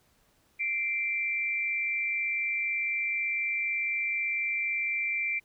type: tone pair together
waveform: sine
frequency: 2093 / 2349 Hz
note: C7 / D7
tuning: 0 / 0 cents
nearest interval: major second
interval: 200 cents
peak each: -34 / -28 dBFS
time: 0.59-5.4 s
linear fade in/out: 20 ms
effects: pink hiss -67 dBFS RMS until 5.44 s